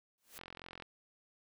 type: noise with exponential growth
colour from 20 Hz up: white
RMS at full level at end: -47 dBFS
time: 0.18-0.38 s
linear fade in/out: 0 ms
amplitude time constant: 42 ms
type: click train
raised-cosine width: 0.3 ms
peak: -31 dBFS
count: 20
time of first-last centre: 0.39-0.823 s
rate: 43.9 Hz
effects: none